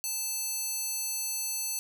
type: tone with high-pass filter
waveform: square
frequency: 880 Hz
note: A5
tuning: in tune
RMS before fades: -33 dBFS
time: 0.04-1.79 s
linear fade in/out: 0 ms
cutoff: 6700 Hz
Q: 1.2
effects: none